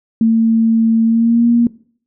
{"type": "tone with pitch glide", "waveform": "sine", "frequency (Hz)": [225.8, 236.1], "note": ["A3", "A#3"], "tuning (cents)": [45, 22], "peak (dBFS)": -8, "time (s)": [0.21, 1.67], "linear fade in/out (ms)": 2, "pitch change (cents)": 77, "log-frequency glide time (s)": [1.05, 1.47], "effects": ["noise-tail reverb RT60 0.5 s tail -20 dB re dry"]}